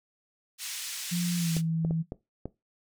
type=band-pass noise; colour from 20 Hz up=white; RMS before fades=-37 dBFS; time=0.58-1.62 s; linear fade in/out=50 ms; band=2200 to 8800 Hz; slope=12 dB/octave
type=tone with pitch glide; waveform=sine; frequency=174.61 to 162.92 Hz; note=F3 to E3; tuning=0 to -20 cents; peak=-26 dBFS; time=1.11-2.03 s; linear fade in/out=20 ms; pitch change=-120 cents; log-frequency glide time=1.37-1.52 s
type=clicks; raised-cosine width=2 ms; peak=-21 dBFS; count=5; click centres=1.567 / 1.849 / 1.909 / 2.121 / 2.456 s
effects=noise-tail reverb RT60 0.2 s tail -18 dB re dry